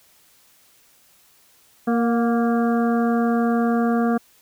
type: harmonic tone with a mistuned harmonic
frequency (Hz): 233.1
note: A#3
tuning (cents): 0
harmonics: 1 / 2 / 3 / 5 / 6 / 7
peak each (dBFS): -18 / -25 / -26 / -31 / -34 / -37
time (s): 1.87-4.18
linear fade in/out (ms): 10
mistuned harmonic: 3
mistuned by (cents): +31
effects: white hiss -56 dBFS RMS until 4.41 s